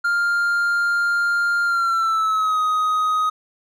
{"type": "tone with pitch glide", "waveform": "triangle", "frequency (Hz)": [1400, 1254.5], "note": ["F6", "D#6"], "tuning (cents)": [4, 14], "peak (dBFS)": -15, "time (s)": [0.04, 3.3], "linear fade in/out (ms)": 10, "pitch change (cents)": -190, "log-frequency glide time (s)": [1.65, 2.6], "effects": []}